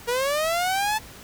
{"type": "linear sweep", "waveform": "sawtooth", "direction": "up", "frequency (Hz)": [468.9, 878], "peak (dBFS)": -18, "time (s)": [0.07, 0.99], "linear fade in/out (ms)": 20, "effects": ["pink hiss -44 dBFS RMS until 1.23 s"]}